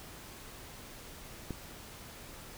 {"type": "click", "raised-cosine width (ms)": 3, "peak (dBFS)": -24, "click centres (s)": 1.507, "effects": ["pink hiss -49 dBFS RMS until 2.57 s"]}